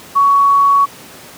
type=tone; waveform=sine; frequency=1120 Hz; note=C#6; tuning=18 cents sharp; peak=-7 dBFS; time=0.15-0.86 s; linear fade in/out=20 ms; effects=pink hiss -36 dBFS RMS until 1.37 s + high-pass 150 Hz 12 dB/octave